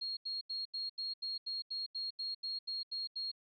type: tone bursts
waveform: sine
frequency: 4270 Hz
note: C8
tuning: 34 cents sharp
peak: -36 dBFS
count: 14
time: 0.01-3.316 s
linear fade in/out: 10 ms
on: 160 ms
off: 82 ms
effects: MP3 48 kbps